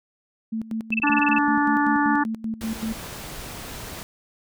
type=tone with tremolo; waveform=sine; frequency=222.6 Hz; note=A3; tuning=20 cents sharp; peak=-24 dBFS; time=0.52-2.94 s; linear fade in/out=10 ms; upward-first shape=square; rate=5.2 Hz; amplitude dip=80%
type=tone bursts; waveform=sine; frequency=2637 Hz; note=E7; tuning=in tune; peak=-19 dBFS; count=10; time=0.92-1.384 s; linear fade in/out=5 ms; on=23 ms; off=26 ms
type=harmonic tone; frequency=291 Hz; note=D4; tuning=16 cents flat; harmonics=1 / 3 / 4 / 5 / 6; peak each=-21 / -23 / -27 / -28 / -27 dBFS; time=1.03-2.24 s; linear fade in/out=10 ms
type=noise; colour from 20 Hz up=pink; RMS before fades=-36 dBFS; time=2.61-4.03 s; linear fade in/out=0 ms
effects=none